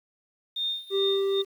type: tone with tremolo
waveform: sine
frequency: 3647 Hz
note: A#7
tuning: 39 cents flat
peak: -25 dBFS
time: 0.56-1.42 s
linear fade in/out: 5 ms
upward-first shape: sine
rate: 2.5 Hz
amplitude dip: 90%
type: tone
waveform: triangle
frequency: 392 Hz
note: G4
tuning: in tune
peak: -21 dBFS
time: 0.9-1.45 s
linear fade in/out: 50 ms
effects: 9-bit